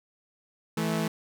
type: tone pair together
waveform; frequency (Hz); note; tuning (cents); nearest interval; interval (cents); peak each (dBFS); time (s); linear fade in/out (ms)
sawtooth; 163.6 / 217.2; E3 / A3; -13 / -22; perfect fourth; 491; -25; 0.77-1.08; 5
effects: none